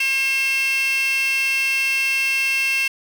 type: tone with high-pass filter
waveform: 15% pulse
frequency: 537 Hz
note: C5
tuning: 45 cents sharp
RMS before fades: -20 dBFS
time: 0-2.88 s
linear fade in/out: 5 ms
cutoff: 2700 Hz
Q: 7.1
effects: none